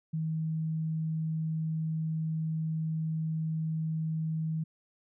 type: tone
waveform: sine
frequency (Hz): 159.2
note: D#3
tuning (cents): +40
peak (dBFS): -29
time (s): 0.13-4.64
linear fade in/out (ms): 10
effects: none